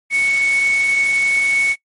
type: tone in noise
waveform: sine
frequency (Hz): 2217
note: C#7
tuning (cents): 0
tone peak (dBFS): -13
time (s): 0.1-1.76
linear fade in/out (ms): 50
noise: white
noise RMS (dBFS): -29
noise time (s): 0.1-1.76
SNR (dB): +13
effects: noise-tail reverb RT60 0.1 s tail -23 dB re dry + MP3 48 kbps